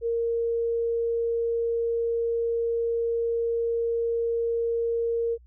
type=tone; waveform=sine; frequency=464.4 Hz; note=A#4; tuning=7 cents flat; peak=-23 dBFS; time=0.01-5.38 s; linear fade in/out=50 ms; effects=added 60 Hz sine -50 dBFS peak until 5.46 s